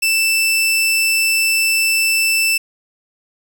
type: tone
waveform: sawtooth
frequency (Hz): 2655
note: E7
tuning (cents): +12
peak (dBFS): -10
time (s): 0.02-2.58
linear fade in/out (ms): 10
effects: 7-bit